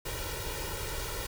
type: noise with comb filter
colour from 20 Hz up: pink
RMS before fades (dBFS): -36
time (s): 0.05-1.27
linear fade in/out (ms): 10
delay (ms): 2.1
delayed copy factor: +0.8
effects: none